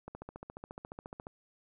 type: click train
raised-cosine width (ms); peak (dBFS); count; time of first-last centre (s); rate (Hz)
1; -29; 18; 0.08-1.269; 14.3
effects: none